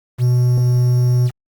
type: tone with quantisation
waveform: triangle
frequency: 123.7 Hz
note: B2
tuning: 3 cents sharp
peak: -9 dBFS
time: 0.18-1.31 s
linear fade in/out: 50 ms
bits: 6
effects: Opus 32 kbps